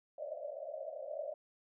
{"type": "band-pass noise", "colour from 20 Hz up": "pink", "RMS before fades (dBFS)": -43, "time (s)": [0.18, 1.34], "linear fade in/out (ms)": 2, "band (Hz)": [560, 640], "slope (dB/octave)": 96, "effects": []}